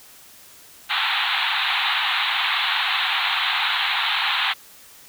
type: band-pass noise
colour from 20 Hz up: white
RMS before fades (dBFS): -22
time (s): 0.89-4.54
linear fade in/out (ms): 20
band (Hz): 750 to 4000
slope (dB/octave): 96
effects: white hiss -47 dBFS RMS until 5.08 s